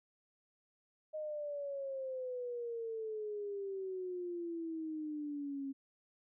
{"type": "exponential sweep", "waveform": "sine", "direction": "down", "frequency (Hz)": [622.3, 270.4], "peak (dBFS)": -38, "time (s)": [1.13, 5.73], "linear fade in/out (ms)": 20, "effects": []}